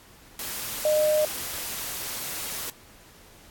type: tone in noise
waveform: sine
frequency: 610 Hz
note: D#5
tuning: 34 cents flat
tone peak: -19 dBFS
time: 0.85-1.25 s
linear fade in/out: 2 ms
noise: white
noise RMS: -33 dBFS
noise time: 0.39-2.7 s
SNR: +11 dB
effects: pink hiss -52 dBFS RMS until 3.5 s + AAC 64 kbps